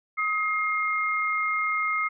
sine tone pair together, 1265 / 2127 Hz, D#6 / C7, +28 / +28 cents, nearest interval major sixth, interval 900 cents, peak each -26 dBFS, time 0.17-2.09 s, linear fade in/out 20 ms, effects none

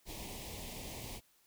pink band-stop noise, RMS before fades -45 dBFS, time 0.05-1.21 s, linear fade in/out 50 ms, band 1000 to 2000 Hz, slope 48 dB/octave, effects white hiss -70 dBFS RMS until 1.46 s

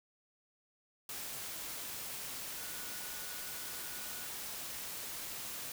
sine tone in noise, 1465 Hz, F#6, 18 cents flat, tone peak -54 dBFS, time 2.58-4.27 s, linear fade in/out 2 ms, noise white, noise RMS -43 dBFS, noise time 1.09-5.72 s, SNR -14 dB, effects none

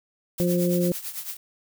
blue noise with tremolo, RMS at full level -31 dBFS, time 0.38-1.37 s, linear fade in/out 5 ms, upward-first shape triangle, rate 9 Hz, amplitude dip 80%
harmonic tone, 176.2 Hz, F3, 16 cents sharp, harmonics 1 / 2 / 3, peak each -22 / -25 / -27 dBFS, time 0.4-0.92 s, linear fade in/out 0 ms
effects none

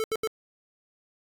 square tone bursts, 440 Hz, A4, in tune, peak -26 dBFS, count 3, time 0-0.273 s, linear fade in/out 0 ms, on 39 ms, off 78 ms, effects AAC 48 kbps

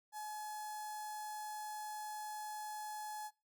sawtooth tone with notch filter, 850 Hz, G#5, 40 cents sharp, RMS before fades -45 dBFS, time 0.12-3.31 s, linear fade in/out 50 ms, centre 2700 Hz, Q 0.6, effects noise-tail reverb RT60 0.3 s tail -24 dB re dry

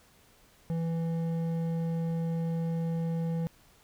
sine tone with hard clipping, 165.5 Hz, E3, 7 cents sharp, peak -30 dBFS, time 0.7-3.47 s, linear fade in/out 0 ms, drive 8 dB, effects pink hiss -61 dBFS RMS until 3.83 s

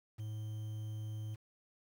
triangle tone with quantisation, 108 Hz, A2, 32 cents flat, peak -37 dBFS, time 0.18-1.36 s, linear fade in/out 20 ms, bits 10, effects none

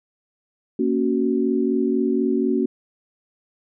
sine chord, F# major, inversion first, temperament equal with one note detuned, 233.1 / 277.2 / 371.7 Hz, A#3 / C#4 / F#4, 0 / 0 / +8 cents, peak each -22 dBFS, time 0.79-2.66 s, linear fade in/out 5 ms, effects none

